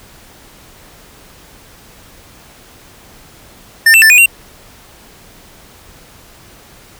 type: tone with pitch steps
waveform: square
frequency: 1799 / 2671 / 1769 / 2468 / 2752 Hz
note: A6 / E7 / A6 / D#7 / F7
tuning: +38 / +22 / +9 / -15 / -26 cents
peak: -4 dBFS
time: 3.86-4.26 s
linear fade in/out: 5 ms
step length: 80 ms
effects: pink hiss -41 dBFS RMS until 6.99 s